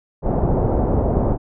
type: low-pass noise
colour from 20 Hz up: pink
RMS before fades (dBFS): -18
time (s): 0.22-1.38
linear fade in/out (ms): 50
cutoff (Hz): 780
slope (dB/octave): 24
effects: none